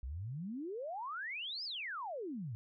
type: exponential two-way sweep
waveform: sine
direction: up then down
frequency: 58.27 to 5274 to 103.7 Hz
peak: -39 dBFS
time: 0.03-2.55 s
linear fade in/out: 0 ms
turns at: 1.64 s
effects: none